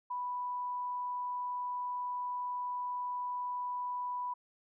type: tone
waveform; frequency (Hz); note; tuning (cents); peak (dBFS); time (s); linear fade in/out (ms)
sine; 987.8; B5; 0; -34; 0.1-4.34; 10
effects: none